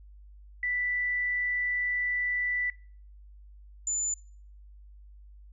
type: tone pair in turn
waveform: sine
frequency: 1975.5 / 7040 Hz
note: B6 / A8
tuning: 0 / 0 cents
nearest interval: octave + minor seventh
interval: 2200 cents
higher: second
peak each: -27 dBFS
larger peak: neither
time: 0.63-2.7 / 3.87-4.14 s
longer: first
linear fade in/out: 2 ms
effects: noise-tail reverb RT60 0.5 s tail -23 dB re dry + added 50 Hz sine -48 dBFS peak until 5.52 s